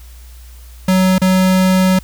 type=tone with dropouts; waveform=square; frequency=186.6 Hz; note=F#3; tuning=15 cents sharp; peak=-10 dBFS; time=0.88-1.99 s; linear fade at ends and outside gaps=5 ms; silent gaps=1.183-1.216 s; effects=added 60 Hz sine -34 dBFS peak until 2.03 s + white hiss -46 dBFS RMS until 2.03 s